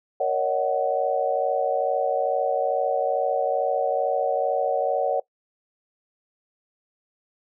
sine chord, D# minor seventh, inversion second, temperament just, 466.7 / 560 / 622.3 / 746.7 Hz, A#4 / C#5 / D#5 / F#5, +2 / +18 / 0 / +16 cents, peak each -28 / -24 / -28 / -25 dBFS, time 0.2-5.2 s, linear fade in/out 5 ms, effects noise-tail reverb RT60 0.1 s tail -20 dB re dry

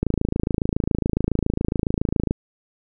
click train, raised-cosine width 3 ms, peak -7 dBFS, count 63, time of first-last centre 0.03-2.309 s, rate 27.2 Hz, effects none

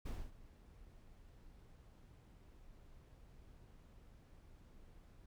brown noise with ADSR envelope, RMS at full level -42 dBFS, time 0.05-5.26 s, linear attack 10 ms, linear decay 250 ms, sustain -18 dB, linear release 4 ms, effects none

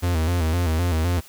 45% pulse tone with vibrato, 83.9 Hz, E2, 31 cents sharp, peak -19 dBFS, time 0.02-1.21 s, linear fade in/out 20 ms, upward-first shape square, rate 3.9 Hz, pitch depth 87 cents each way, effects white hiss -47 dBFS RMS until 1.28 s

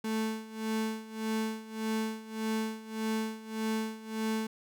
35% pulse tone with tremolo, 220 Hz, A3, in tune, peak -27 dBFS, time 0.04-4.47 s, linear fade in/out 5 ms, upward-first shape sine, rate 1.7 Hz, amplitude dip 85%, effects none

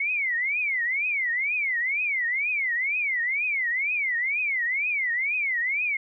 sine tone with vibrato, 2159 Hz, C#7, 46 cents flat, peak -23 dBFS, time 0-5.97 s, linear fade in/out 5 ms, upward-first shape triangle, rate 2.1 Hz, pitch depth 290 cents each way, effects none

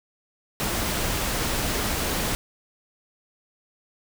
pink noise, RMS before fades -26 dBFS, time 0.6-2.35 s, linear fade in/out 0 ms, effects none

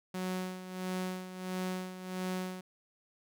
sawtooth tone with tremolo, 184.6 Hz, F#3, 4 cents flat, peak -29 dBFS, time 0.14-2.61 s, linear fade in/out 5 ms, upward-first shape sine, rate 1.5 Hz, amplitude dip 70%, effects none

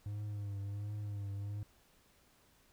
triangle tone with vibrato, 102.1 Hz, G#2, 29 cents flat, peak -36 dBFS, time 0.06-1.63 s, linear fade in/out 0 ms, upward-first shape triangle, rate 1.4 Hz, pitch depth 54 cents each way, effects pink hiss -68 dBFS RMS until 2.72 s

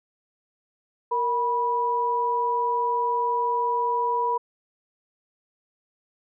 sine tone pair together, 466.2 / 977.1 Hz, A#4 / B5, 0 / -19 cents, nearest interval octave + minor second, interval 1281 cents, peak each -28 / -22 dBFS, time 1.11-4.38 s, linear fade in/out 10 ms, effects none

